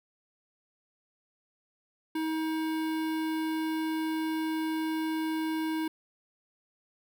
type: tone with notch filter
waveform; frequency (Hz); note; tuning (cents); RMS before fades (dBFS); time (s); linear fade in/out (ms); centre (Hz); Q
square; 317.6; D#4; +36; -31; 2.15-5.88; 5; 6700; 0.91
effects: none